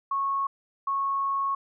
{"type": "tone bursts at uneven times", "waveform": "sine", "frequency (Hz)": 1100, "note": "C#6", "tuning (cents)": -14, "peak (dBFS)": -24, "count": 2, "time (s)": [[0.11, 0.47], [0.87, 1.55]], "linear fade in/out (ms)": 5, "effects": []}